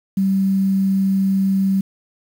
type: tone with quantisation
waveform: sine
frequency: 193.3 Hz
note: G3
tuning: 24 cents flat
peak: -14 dBFS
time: 0.17-1.81 s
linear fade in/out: 5 ms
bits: 7
effects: none